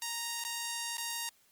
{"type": "tone with dropouts", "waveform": "5% pulse", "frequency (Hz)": 932.3, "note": "A#5", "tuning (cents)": 0, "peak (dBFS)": -23, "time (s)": [0.02, 1.29], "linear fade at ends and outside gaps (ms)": 1, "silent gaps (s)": [[0.439, 0.449], [0.97, 0.981]], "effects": ["white hiss -67 dBFS RMS until 1.51 s", "Opus 24 kbps"]}